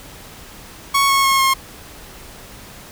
sawtooth tone with pitch steps, 1108.7 / 1096.6 / 1084.6 / 1072.8 Hz, C#6 / C#6 / C#6 / C6, 0 / -19 / -38 / +43 cents, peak -9 dBFS, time 0.94-1.54 s, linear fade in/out 10 ms, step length 150 ms, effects pink hiss -39 dBFS RMS until 2.91 s

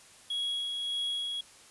triangle tone with tremolo, 3322 Hz, G#7, in tune, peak -28 dBFS, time 0.3-1.41 s, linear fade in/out 5 ms, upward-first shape sine, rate 1.7 Hz, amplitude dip 30%, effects white hiss -55 dBFS RMS until 1.7 s + resampled to 24000 Hz

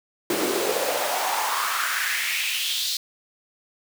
pink noise with high-pass filter sweep, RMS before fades -25 dBFS, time 0.3-2.97 s, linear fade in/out 2 ms, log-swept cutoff 300 to 4200 Hz, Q 3.5, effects none

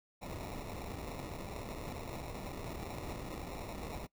pink noise with sample-and-hold, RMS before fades -43 dBFS, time 0.21-4.07 s, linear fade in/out 20 ms, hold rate 1575 Hz, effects noise-tail reverb RT60 0.1 s tail -21 dB re dry

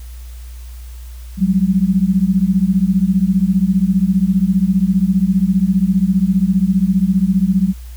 sine beating tone pair, 182 / 197 Hz, F#3 / G3, -28 / +9 cents, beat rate 15 Hz, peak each -14 dBFS, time 1.37-7.74 s, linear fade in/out 50 ms, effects added 60 Hz sine -29 dBFS peak until 7.96 s + white hiss -46 dBFS RMS until 7.96 s

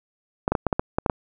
clicks, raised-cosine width 1 ms, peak -6 dBFS, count 9, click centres 0.479 / 0.52 / 0.552 / 0.667 / 0.728 / 0.795 / 0.985 / 1.062 / 1.098 s, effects none

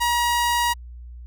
sawtooth tone, 955 Hz, A#5, 42 cents sharp, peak -15 dBFS, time 0-0.74 s, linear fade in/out 20 ms, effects added 60 Hz sine -36 dBFS peak until 1.26 s

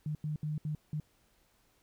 sine tone bursts at uneven times, 151.8 Hz, D#3, 42 cents flat, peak -32 dBFS, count 5, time 0.06-0.15 / 0.24-0.36 / 0.43-0.58 / 0.65-0.75 / 0.93-1 s, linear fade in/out 2 ms, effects pink hiss -70 dBFS RMS until 1.82 s

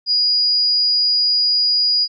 sine tone, 4892 Hz, D#8, 30 cents flat, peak -13 dBFS, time 0.06-2.08 s, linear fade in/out 50 ms, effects none

